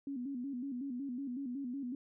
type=tone with vibrato; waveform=sine; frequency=261.2 Hz; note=C4; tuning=3 cents flat; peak=-37 dBFS; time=0.07-1.95 s; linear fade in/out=2 ms; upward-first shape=square; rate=5.4 Hz; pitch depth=110 cents each way; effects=none